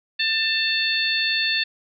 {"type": "harmonic tone with a mistuned harmonic", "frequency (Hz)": 892, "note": "A5", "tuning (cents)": 23, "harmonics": [2, 3, 4, 5], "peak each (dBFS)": [-25, -25, -25, -25], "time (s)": [0.19, 1.64], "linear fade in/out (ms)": 10, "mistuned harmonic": 5, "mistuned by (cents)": -23, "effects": []}